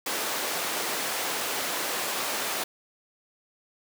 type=high-pass noise; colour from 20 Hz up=pink; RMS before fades=-30 dBFS; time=0.06-2.64 s; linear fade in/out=5 ms; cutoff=450 Hz; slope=12 dB/octave; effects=none

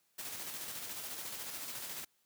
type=noise with tremolo; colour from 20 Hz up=white; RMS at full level=-42 dBFS; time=0.18-2.05 s; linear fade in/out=10 ms; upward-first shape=square; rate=14 Hz; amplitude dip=30%; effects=white hiss -75 dBFS RMS until 2.25 s + high-pass 80 Hz 12 dB/octave

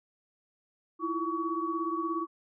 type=tone cluster; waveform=sine; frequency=324.7 / 341.6 / 1129 Hz; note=E4 / F4 / C#6; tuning=-26 / -38 / +31 cents; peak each=-34 / -35 / -32 dBFS; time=0.99-2.27 s; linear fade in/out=50 ms; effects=none

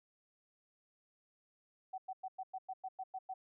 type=tone bursts; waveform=sine; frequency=756 Hz; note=F#5; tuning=37 cents sharp; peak=-39 dBFS; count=10; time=1.93-3.34 s; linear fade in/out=10 ms; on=51 ms; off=100 ms; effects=none

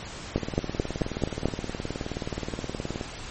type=two click trains; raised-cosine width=2 ms; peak=-17 / -9 dBFS; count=51 / 6; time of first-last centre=0.38-3.012 / 0.36-1.456 s; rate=19 / 4.56 Hz; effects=pink hiss -39 dBFS RMS until 3.3 s + MP3 32 kbps

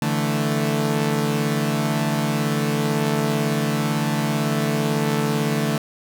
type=chord; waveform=sawtooth; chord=D suspended second; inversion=none; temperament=equal; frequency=146.83 / 164.81 / 220 Hz; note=D3 / E3 / A3; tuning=0 / 0 / 0 cents; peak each=-19 / -23 / -19 dBFS; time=0.02-5.78 s; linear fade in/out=2 ms; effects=none

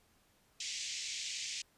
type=band-pass noise; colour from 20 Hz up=white; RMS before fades=-41 dBFS; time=0.6-1.62 s; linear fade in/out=5 ms; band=2100 to 7300 Hz; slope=48 dB/octave; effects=pink hiss -70 dBFS RMS until 1.77 s + resampled to 32000 Hz

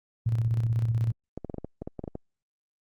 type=tone with tremolo; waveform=sine; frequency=114.3 Hz; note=A#2; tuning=34 cents flat; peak=-21 dBFS; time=0.26-1.12 s; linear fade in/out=5 ms; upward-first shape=square; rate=16 Hz; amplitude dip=45%
type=clicks; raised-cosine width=2 ms; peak=-21 dBFS; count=12; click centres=1.376 / 1.447 / 1.498 / 1.543 / 1.583 / 1.646 / 1.82 / 1.875 / 1.993 / 2.04 / 2.078 / 2.154 s
effects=Opus 48 kbps

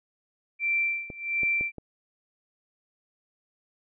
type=tone with tremolo; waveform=sine; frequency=2349 Hz; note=D7; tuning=in tune; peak=-22 dBFS; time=0.59-1.72 s; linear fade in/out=50 ms; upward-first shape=sine; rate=1.4 Hz; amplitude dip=90%
type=clicks; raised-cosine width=2 ms; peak=-25 dBFS; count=4; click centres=1.102 / 1.433 / 1.61 / 1.783 s
effects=none

